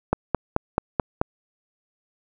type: click train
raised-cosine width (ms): 1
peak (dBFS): -5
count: 6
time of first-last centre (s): 0.13-1.215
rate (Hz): 4.61
effects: none